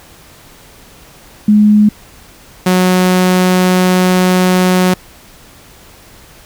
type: tone pair in turn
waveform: sine / sawtooth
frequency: 210 / 183.19 Hz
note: G#3 / F#3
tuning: +19 / -17 cents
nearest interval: major second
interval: 236 cents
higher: first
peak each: -4 dBFS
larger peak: neither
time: 1.48-1.89 / 2.66-4.94 s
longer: second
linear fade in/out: 5 ms
effects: pink hiss -40 dBFS RMS until 6.45 s